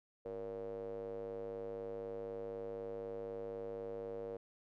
square tone with band-pass filter, 52 Hz, G#1, 3 cents sharp, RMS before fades -44 dBFS, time 0.25-4.37 s, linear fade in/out 5 ms, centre 500 Hz, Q 8.8, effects none

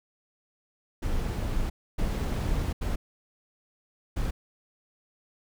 brown noise bursts at uneven times, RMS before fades -28 dBFS, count 4, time 1.02-1.7 / 1.98-2.73 / 2.81-2.96 / 4.16-4.31 s, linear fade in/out 10 ms, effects none

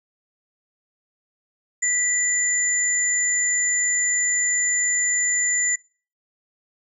sine tone pair together, 1970 / 7073 Hz, B6 / A8, -5 / +8 cents, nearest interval octave + minor seventh, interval 2213 cents, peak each -24 / -20 dBFS, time 1.82-5.76 s, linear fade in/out 10 ms, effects noise-tail reverb RT60 0.4 s tail -23 dB re dry

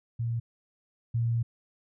sine tone pair in turn, 116.54 / 116.54 Hz, A#2 / A#2, 0 / 0 cents, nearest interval unison, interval 0 cents, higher neither, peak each -27 / -24 dBFS, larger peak second, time 0.19-0.4 / 1.14-1.43 s, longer second, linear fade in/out 10 ms, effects none

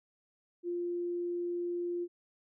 sine tone, 349.2 Hz, F4, in tune, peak -32 dBFS, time 0.63-2.08 s, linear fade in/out 50 ms, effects none

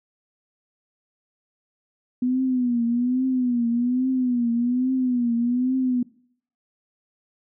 sine tone with vibrato, 246.9 Hz, B3, in tune, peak -19 dBFS, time 2.22-6.03 s, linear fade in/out 5 ms, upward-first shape triangle, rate 1.2 Hz, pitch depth 110 cents each way, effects noise-tail reverb RT60 0.6 s tail -21 dB re dry

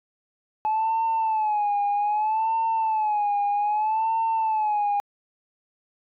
sine tone with vibrato, 857 Hz, A5, 46 cents flat, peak -19 dBFS, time 0.65-5 s, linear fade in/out 0 ms, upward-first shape sine, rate 0.63 Hz, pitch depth 89 cents each way, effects tanh soft clip ceiling -18 dBFS

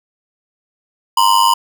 square ring-modulated tone, 987.8 Hz, B5, in tune, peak -7 dBFS, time 1.17-1.54 s, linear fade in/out 5 ms, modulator 50.3 Hz, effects none

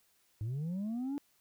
sine linear sweep, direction up, 101.1 to 291.7 Hz, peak -31 dBFS, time 0.41-1.18 s, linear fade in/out 0 ms, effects tanh soft clip ceiling -33 dBFS + white hiss -71 dBFS RMS until 1.4 s

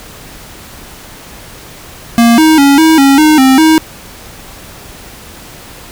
square tone with pitch steps, 233.5 / 315.3 / 279.8 / 319.7 / 274.8 / 308.2 / 263.7 / 317 Hz, A#3 / D#4 / C#4 / D#4 / C#4 / D#4 / C4 / D#4, +3 / +23 / +16 / +47 / -15 / -16 / +14 / +32 cents, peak -4 dBFS, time 2.18-3.78 s, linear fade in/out 0 ms, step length 200 ms, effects pink hiss -32 dBFS RMS until 5.91 s

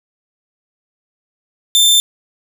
sawtooth tone, 3567 Hz, A7, 23 cents sharp, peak -5 dBFS, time 1.75-2 s, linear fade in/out 0 ms, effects none

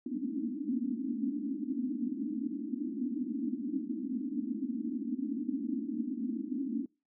pink band-pass noise, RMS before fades -35 dBFS, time 0.06-6.86 s, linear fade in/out 5 ms, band 220 to 310 Hz, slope 96 dB/octave, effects noise-tail reverb RT60 0.3 s tail -25 dB re dry

